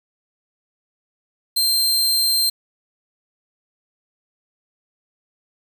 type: tone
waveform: sawtooth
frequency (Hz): 4156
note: C8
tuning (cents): -12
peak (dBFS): -13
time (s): 1.56-2.5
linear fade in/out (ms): 10
effects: 7-bit